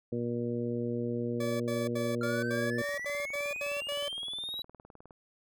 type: harmonic tone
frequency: 119.4 Hz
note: A#2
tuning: 42 cents sharp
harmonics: 1 / 2 / 3 / 4 / 5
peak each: -37 / -34 / -37 / -36 / -46 dBFS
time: 0.12-2.82 s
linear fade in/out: 5 ms
type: tone bursts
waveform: 40% pulse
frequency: 575 Hz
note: D5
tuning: 37 cents flat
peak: -33 dBFS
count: 10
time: 1.4-4.084 s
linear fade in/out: 5 ms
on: 200 ms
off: 76 ms
type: exponential sweep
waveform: triangle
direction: up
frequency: 1376 to 3936 Hz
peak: -34 dBFS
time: 2.21-4.62 s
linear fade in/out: 2 ms
type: click train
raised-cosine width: 1 ms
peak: -37 dBFS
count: 45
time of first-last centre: 2.84-5.108 s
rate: 19.4 Hz
effects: none